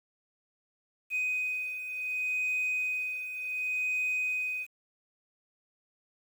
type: beating tone pair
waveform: sine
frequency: 2504 / 2504.68 Hz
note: D#7 / D#7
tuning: +10 / +11 cents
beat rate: 0.68 Hz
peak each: -35 / -29 dBFS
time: 1.1-4.67 s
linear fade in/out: 50 ms
effects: tanh soft clip ceiling -25 dBFS + 9-bit